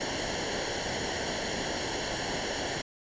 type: noise with comb filter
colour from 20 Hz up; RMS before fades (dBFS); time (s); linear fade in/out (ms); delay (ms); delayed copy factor
pink; -32; 0-2.82; 10; 0.81; -0.7
effects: resampled to 16000 Hz